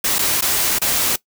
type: noise with dropouts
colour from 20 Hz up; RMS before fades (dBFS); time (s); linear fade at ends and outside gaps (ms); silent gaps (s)
white; -18; 0.04-1.16; 5; 0.185-0.19 / 0.41-0.421 / 0.787-0.816
effects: noise-tail reverb RT60 0.1 s tail -20 dB re dry

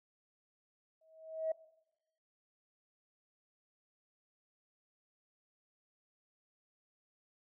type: tone with exponential growth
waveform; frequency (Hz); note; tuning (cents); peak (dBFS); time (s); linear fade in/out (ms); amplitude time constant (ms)
sine; 640; D#5; +49; -29; 1.01-1.52; 5; 110
effects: noise-tail reverb RT60 0.9 s tail -19 dB re dry + tanh soft clip ceiling -25 dBFS

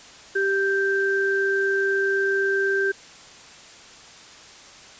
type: tone pair together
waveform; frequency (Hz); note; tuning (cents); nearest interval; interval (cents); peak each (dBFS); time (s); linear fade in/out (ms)
sine; 392 / 1568; G4 / G6; 0 / 0; 2 octaves; 2400; -22; 0.35-2.92; 10
effects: white hiss -45 dBFS RMS until 4.99 s + resampled to 16000 Hz

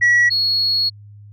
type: tone pair in turn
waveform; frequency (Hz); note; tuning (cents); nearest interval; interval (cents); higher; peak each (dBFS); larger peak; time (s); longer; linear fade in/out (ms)
sine; 1930 / 4333; B6 / C#8; -40 / -40; octave + major second; 1400; second; -8 / -14; first; 0.01-0.3 / 0.3-0.9; second; 20
effects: tanh soft clip ceiling -9 dBFS + added 103 Hz sine -38 dBFS peak until 1.32 s

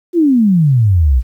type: exponential sweep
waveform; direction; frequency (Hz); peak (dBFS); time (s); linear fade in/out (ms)
sine; down; 362.7 to 57; -7; 0.13-1.23; 50
effects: 8-bit

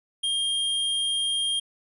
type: tone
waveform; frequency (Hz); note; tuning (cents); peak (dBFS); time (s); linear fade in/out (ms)
square; 3216; G7; +44; -24; 0.23-1.6; 10
effects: resampled to 32000 Hz

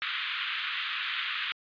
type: band-pass noise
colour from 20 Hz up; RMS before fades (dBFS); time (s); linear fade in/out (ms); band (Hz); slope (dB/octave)
white; -33; 0.02-1.52; 0; 1200 to 3600; 48
effects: resampled to 11025 Hz

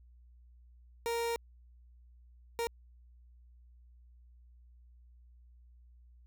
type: tone bursts at uneven times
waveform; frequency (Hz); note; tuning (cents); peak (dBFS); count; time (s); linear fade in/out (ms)
30% pulse; 466.2; A#4; 0; -29; 2; 1.06-1.36 / 2.59-2.67; 0
effects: added 60 Hz sine -56 dBFS peak until 6.26 s

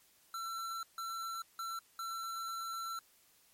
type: tone bursts at uneven times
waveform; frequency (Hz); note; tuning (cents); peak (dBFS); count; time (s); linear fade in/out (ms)
square; 1346; E6; +36; -39; 4; 0.34-0.83 / 0.98-1.42 / 1.59-1.79 / 1.99-2.99; 2
effects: white hiss -67 dBFS RMS until 3.53 s + MP3 64 kbps

